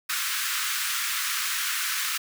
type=high-pass noise; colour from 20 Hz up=pink; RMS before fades=-28 dBFS; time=0.09-2.18 s; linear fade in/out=10 ms; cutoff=1200 Hz; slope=48 dB/octave; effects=none